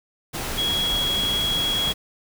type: tone in noise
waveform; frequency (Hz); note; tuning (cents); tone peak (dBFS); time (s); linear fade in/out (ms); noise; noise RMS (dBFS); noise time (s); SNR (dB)
sine; 3322; G#7; 0; -21; 0.57-1.93; 20; pink; -29; 0.33-1.94; +5
effects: none